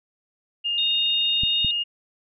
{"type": "tone with pitch glide", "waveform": "sine", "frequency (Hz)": [2826, 2842], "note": ["F7", "F7"], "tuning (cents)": [20, 30], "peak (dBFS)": -22, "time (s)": [0.64, 1.84], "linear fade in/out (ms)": 20, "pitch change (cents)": 10, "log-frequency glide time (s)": [1.38, 1.6]}
{"type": "tone", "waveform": "sine", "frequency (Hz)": 3700, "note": "A#7", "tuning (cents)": -14, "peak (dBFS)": -22, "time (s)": [0.78, 1.71], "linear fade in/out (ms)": 2}
{"type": "clicks", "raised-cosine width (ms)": 5, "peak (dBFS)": -18, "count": 2, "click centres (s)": [1.435, 1.647]}
{"effects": []}